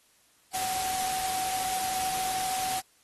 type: tone in noise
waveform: sine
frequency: 752 Hz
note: F#5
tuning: 28 cents sharp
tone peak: -30 dBFS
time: 0.53-2.81 s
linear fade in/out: 20 ms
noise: white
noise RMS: -33 dBFS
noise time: 0.53-2.81 s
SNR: 0 dB
effects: white hiss -64 dBFS RMS until 3.03 s + AAC 32 kbps